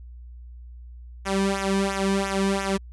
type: tone with flanger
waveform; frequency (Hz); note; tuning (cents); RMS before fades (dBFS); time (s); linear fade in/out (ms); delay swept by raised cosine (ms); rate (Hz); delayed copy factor
sawtooth; 195.3; G3; -6; -24; 1.25-2.78; 20; 0.22 to 1.52; 2.9; -0.85
effects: added 60 Hz sine -39 dBFS peak until 2.92 s + resampled to 24000 Hz